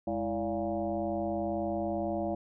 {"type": "tone with frequency modulation", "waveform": "sine", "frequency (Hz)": 451.8, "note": "A4", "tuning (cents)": 46, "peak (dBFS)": -29, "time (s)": [0.07, 2.35], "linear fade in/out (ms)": 5, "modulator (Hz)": 122, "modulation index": 2.4, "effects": []}